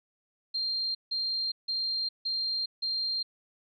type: tone bursts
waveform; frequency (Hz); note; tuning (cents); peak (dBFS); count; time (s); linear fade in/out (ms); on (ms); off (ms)
sine; 4186; C8; 0; -28; 5; 0.54-3.23; 10; 410; 160
effects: none